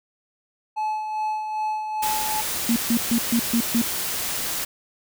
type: tone with tremolo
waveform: triangle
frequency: 860 Hz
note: A5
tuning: 40 cents flat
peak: -20 dBFS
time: 0.76-2.42 s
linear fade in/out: 20 ms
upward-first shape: sine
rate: 2.5 Hz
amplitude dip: 45%
type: noise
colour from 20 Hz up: white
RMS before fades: -27 dBFS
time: 2.02-4.65 s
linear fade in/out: 10 ms
type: tone bursts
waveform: sine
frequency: 233.1 Hz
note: A#3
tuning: in tune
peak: -17 dBFS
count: 6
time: 2.69-3.816 s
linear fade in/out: 2 ms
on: 71 ms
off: 140 ms
effects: none